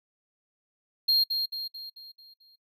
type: tone with echo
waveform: triangle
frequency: 4224 Hz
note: C8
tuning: 16 cents sharp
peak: -18 dBFS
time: 1.08-1.24 s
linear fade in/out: 10 ms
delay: 220 ms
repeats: 6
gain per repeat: -6 dB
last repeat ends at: 2.56 s
effects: noise-tail reverb RT60 0.1 s tail -26 dB re dry